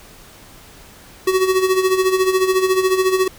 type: tone with tremolo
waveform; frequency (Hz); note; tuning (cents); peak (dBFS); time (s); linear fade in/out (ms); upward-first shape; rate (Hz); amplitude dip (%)
square; 375.4; F#4; +25; -12; 1.27-3.28; 5; sine; 14; 65
effects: pink hiss -43 dBFS RMS until 3.38 s